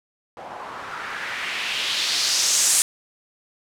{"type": "noise with low-pass filter sweep", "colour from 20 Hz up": "blue", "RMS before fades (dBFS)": -24, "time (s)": [0.37, 2.82], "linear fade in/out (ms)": 0, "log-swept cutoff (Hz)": [720, 8700], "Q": 2, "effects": []}